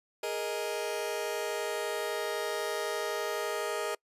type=chord; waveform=sawtooth; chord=Ab suspended second; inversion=none; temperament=just; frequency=415.3 / 467.2 / 623 Hz; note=Ab4 / Bb4 / Eb5; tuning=0 / +4 / +2 cents; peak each=-32 dBFS; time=0.23-3.95 s; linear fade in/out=5 ms; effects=noise-tail reverb RT60 0.1 s tail -26 dB re dry + resampled to 32000 Hz